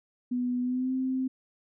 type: tone with pitch glide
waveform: sine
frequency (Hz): 247.3 to 260.3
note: B3 to C4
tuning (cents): +3 to -9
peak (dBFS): -26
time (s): 0.31-1.28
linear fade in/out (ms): 10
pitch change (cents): +88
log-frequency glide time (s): 0.61-0.93
effects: none